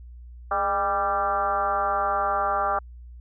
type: tone with frequency modulation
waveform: sine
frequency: 987.8 Hz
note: B5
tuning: in tune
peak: -21 dBFS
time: 0.51-2.79 s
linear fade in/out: 5 ms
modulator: 191 Hz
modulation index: 2.1
effects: added 60 Hz sine -40 dBFS peak until 3.2 s